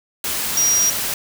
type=tone in noise; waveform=sine; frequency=5730 Hz; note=F8; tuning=44 cents sharp; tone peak=-14 dBFS; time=0.57-0.9 s; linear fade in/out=2 ms; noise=white; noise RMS=-23 dBFS; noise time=0.24-1.14 s; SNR=+6 dB; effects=none